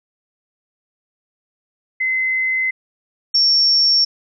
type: tone pair in turn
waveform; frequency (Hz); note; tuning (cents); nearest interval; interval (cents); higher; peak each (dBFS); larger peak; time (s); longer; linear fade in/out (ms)
sine; 2051 / 5476; C7 / F8; -35 / -35; octave + perfect fourth; 1700; second; -16 / -11; second; 2-2.71 / 3.34-4.05; neither; 10
effects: none